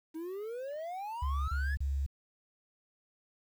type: exponential sweep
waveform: triangle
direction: up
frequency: 311.1 to 1756 Hz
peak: -35 dBFS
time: 0.14-1.76 s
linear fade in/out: 20 ms
type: tone bursts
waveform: sine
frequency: 69.3 Hz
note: C#2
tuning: in tune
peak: -29 dBFS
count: 3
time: 1.22-2.064 s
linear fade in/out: 5 ms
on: 260 ms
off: 32 ms
effects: tanh soft clip ceiling -23 dBFS + 10-bit